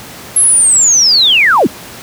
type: linear sweep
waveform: sine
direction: down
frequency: 11175 to 164.81 Hz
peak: -5 dBFS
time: 0.36-1.67 s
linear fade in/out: 5 ms
effects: pink hiss -30 dBFS RMS until 2.02 s + high-pass 100 Hz 12 dB/octave